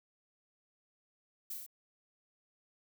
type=noise with echo; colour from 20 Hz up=violet; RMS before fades=-41 dBFS; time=1.5-1.54 s; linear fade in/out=5 ms; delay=31 ms; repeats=4; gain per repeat=-2 dB; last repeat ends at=1.664 s; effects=none